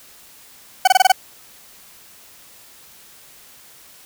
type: tone bursts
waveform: 40% pulse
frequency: 753 Hz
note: F#5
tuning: 30 cents sharp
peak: -7 dBFS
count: 6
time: 0.85-1.12 s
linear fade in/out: 5 ms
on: 25 ms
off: 24 ms
effects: white hiss -46 dBFS RMS until 4.05 s